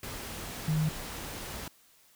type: tone in noise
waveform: sine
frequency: 155.56 Hz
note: D#3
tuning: in tune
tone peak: -25 dBFS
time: 0.68-0.89 s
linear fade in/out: 2 ms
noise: pink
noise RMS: -40 dBFS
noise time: 0.03-1.68 s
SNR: +12 dB
effects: white hiss -62 dBFS RMS until 2.15 s